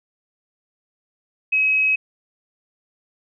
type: tone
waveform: sine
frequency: 2550 Hz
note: D#7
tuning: 42 cents sharp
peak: -15 dBFS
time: 1.52-1.96 s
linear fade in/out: 10 ms
effects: none